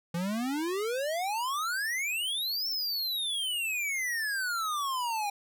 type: exponential two-way sweep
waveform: square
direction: up then down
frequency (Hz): 165.3 to 5450 to 801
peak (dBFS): -30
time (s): 0.14-5.3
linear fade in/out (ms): 5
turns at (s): 2.68
effects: none